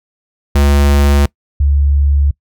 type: tone pair in turn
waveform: square / sine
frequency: 71 / 71 Hz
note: C#2 / C#2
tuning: +42 / +42 cents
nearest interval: unison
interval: 0 cents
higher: neither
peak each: -8 dBFS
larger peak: neither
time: 0.55-1.26 / 1.6-2.31 s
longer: neither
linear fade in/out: 5 ms
effects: noise-tail reverb RT60 0.1 s tail -23 dB re dry